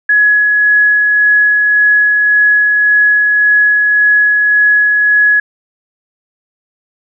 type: tone with tremolo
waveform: sine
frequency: 1684 Hz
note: G#6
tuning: 24 cents sharp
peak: -5 dBFS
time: 0.09-5.4 s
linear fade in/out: 5 ms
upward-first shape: sine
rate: 1.8 Hz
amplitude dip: 25%
effects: none